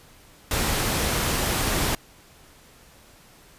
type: noise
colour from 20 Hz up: pink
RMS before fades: -24 dBFS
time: 0.51-1.95 s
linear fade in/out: 2 ms
effects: pink hiss -52 dBFS RMS until 3.58 s + resampled to 32000 Hz